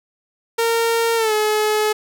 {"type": "tone with pitch glide", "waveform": "sawtooth", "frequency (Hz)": [460.1, 426.8], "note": ["A#4", "G#4"], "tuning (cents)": [-23, 47], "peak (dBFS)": -12, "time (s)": [0.58, 1.93], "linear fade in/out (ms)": 10, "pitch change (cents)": -130, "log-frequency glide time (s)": [1.16, 1.33], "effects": []}